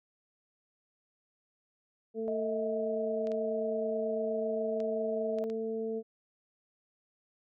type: harmonic tone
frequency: 223.1 Hz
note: A3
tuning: 24 cents sharp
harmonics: 1 / 2 / 3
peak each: -38 / -33 / -47 dBFS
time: 2.14-6.03 s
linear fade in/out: 50 ms
type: tone with pitch glide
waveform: sine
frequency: 640 to 644.8 Hz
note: D#5 to E5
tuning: +49 to -38 cents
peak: -33 dBFS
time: 2.28-5.44 s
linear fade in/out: 0 ms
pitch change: +13 cents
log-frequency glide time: 3.91-4.97 s
type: clicks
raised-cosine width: 0.2 ms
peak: -32 dBFS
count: 5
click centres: 3.271 / 3.318 / 4.803 / 5.386 / 5.5 s
effects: none